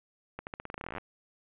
accelerating click train, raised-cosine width 0.5 ms, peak -23 dBFS, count 19, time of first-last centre 0.39-0.982 s, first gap 79 ms, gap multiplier 0.88, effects resampled to 8000 Hz + 10-bit

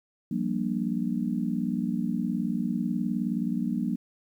sine chord, G minor seventh, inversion third, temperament just, 176.4 / 196 / 235.2 / 294 Hz, F3 / G3 / Bb3 / D4, +18 / 0 / +16 / +2 cents, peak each -32 / -31 / -29 / -34 dBFS, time 0.31-3.96 s, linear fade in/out 5 ms, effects 10-bit

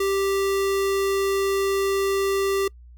square tone, 392 Hz, G4, in tune, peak -21 dBFS, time 0-2.68 s, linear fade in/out 5 ms, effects noise-tail reverb RT60 0.1 s tail -25 dB re dry + added 60 Hz sine -43 dBFS peak until 2.97 s

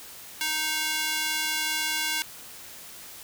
square tone with high-pass filter, 311.1 Hz, D#4, in tune, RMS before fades -28 dBFS, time 0.41-2.22 s, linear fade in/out 0 ms, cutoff 2000 Hz, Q 0.83, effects white hiss -44 dBFS RMS until 3.23 s

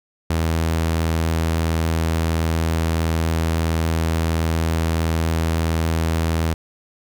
sawtooth tone, 81.5 Hz, E2, 19 cents flat, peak -14 dBFS, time 0.3-6.54 s, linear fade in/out 5 ms, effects none

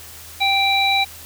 harmonic tone, 784 Hz, G5, in tune, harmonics 1 / 3 / 5, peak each -19 / -19 / -19 dBFS, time 0.4-1.05 s, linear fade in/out 20 ms, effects added 81 Hz sine -45 dBFS peak until 1.25 s + white hiss -39 dBFS RMS until 1.25 s

